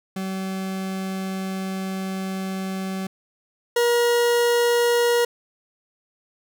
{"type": "tone pair in turn", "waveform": "40% pulse", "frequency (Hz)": [190.4, 476.6], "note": ["F#3", "A#4"], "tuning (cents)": [50, 38], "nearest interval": "octave + major third", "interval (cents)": 1588, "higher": "second", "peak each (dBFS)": [-25, -16], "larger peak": "second", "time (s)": [[0.16, 3.07], [3.76, 5.25]], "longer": "first", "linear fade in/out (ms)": 5, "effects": []}